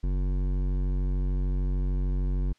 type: tone with hard clipping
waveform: sine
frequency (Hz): 46.64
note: F#1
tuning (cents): +15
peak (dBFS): -26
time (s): 0.03-2.53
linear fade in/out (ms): 10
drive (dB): 13
effects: white hiss -67 dBFS RMS until 2.58 s + low-pass 5000 Hz 12 dB/octave